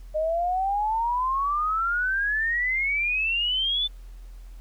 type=exponential sweep; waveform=sine; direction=up; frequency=610 to 3542 Hz; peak=-22 dBFS; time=0.14-3.88 s; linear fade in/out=20 ms; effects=added 42 Hz sine -39 dBFS peak until 4.6 s + pink hiss -60 dBFS RMS until 4.6 s